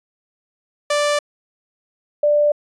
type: tone pair in turn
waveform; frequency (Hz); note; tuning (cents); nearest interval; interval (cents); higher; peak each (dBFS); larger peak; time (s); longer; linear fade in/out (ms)
sawtooth / sine; 587 / 590.2; D5 / D5; -1 / +8; unison; 9; second; -12; neither; 0.9-1.19 / 2.23-2.52; neither; 5
effects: resampled to 22050 Hz